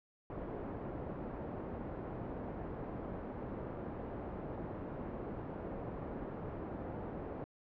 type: low-pass noise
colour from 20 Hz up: white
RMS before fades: -43 dBFS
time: 0.3-7.44 s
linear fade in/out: 0 ms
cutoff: 510 Hz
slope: 12 dB/octave
effects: low-pass 2000 Hz 12 dB/octave